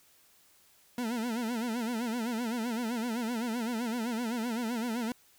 40% pulse tone with vibrato, 233.1 Hz, A#3, in tune, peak -30 dBFS, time 0.98-5.12 s, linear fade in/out 2 ms, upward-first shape sine, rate 7.8 Hz, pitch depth 120 cents each way, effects white hiss -63 dBFS RMS until 5.38 s

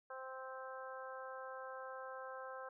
harmonic tone, 261.6 Hz, C4, in tune, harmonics 2 / 3 / 4 / 5 / 6, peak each -49 / -54 / -52 / -53 / -54 dBFS, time 0.1-2.69 s, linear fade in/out 5 ms, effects none

